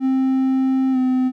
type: tone with pitch glide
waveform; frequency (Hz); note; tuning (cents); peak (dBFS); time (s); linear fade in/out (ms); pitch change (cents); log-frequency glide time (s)
triangle; 263.4 to 256.6; C4 to C4; +12 to -34; -13; 0-1.32; 50; -46; 0.92-0.97
effects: none